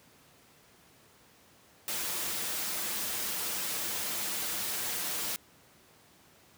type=noise with comb filter; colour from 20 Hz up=white; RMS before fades=-34 dBFS; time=1.88-5.36 s; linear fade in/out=0 ms; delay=7.4 ms; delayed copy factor=-0.5; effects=pink hiss -60 dBFS RMS until 6.57 s + high-pass 100 Hz 12 dB/octave